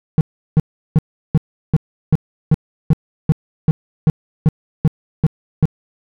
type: tone bursts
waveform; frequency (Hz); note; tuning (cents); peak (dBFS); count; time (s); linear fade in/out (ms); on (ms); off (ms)
triangle; 156.8; D#3; +14; -5; 15; 0.18-5.655; 0; 29; 360
effects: none